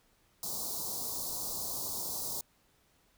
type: band-stop noise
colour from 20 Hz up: white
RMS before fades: -37 dBFS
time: 0.43-2.41 s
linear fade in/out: 2 ms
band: 1100 to 4100 Hz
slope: 48 dB/octave
effects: pink hiss -69 dBFS RMS until 3.17 s